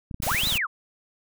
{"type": "clicks", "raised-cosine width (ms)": 5, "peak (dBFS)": -21, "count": 11, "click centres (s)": [0.112, 0.144, 0.202, 0.233, 0.268, 0.317, 0.347, 0.435, 0.472, 0.524, 0.556]}
{"type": "noise", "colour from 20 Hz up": "white", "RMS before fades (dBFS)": -30, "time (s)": [0.22, 0.58], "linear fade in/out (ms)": 5}
{"type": "linear two-way sweep", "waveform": "sine", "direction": "up then down", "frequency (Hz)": [378.3, 4097, 1011], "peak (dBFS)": -23, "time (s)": [0.26, 0.67], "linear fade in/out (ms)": 20, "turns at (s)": 0.48}
{"effects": []}